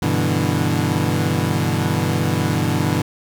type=chord; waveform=25% pulse; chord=E minor seventh; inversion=first; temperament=equal with one note detuned; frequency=98 / 123.47 / 146.83 / 163.68 Hz; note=G2 / B2 / D3 / E3; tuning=0 / 0 / 0 / -12 cents; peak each=-19 dBFS; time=0.02-3.02 s; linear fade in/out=5 ms; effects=none